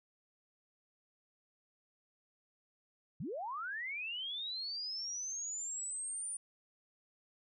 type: linear sweep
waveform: sine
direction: up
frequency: 112.5 to 9397 Hz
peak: -38 dBFS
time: 3.2-6.37 s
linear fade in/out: 5 ms
effects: none